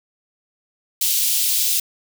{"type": "high-pass noise", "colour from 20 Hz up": "white", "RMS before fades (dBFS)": -19, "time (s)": [1.01, 1.8], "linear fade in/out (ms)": 5, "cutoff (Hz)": 3000, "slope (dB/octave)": 24, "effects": []}